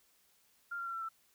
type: tone with pitch steps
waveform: sine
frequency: 1396.9 / 1380.1 / 1363.4 / 1347 / 1330.7 Hz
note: F6 / F6 / F6 / E6 / E6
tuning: 0 / -21 / -42 / +37 / +16 cents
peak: -37 dBFS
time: 0.71-1.09 s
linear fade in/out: 10 ms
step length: 76 ms
effects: white hiss -70 dBFS RMS until 1.34 s